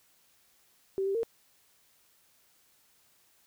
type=tone with pitch steps; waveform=sine; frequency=386.7 / 391.9 / 458.3 Hz; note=G4 / G4 / A#4; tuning=-24 / 0 / -29 cents; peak=-27 dBFS; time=0.98-1.232 s; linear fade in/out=0 ms; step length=84 ms; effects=white hiss -66 dBFS RMS until 3.46 s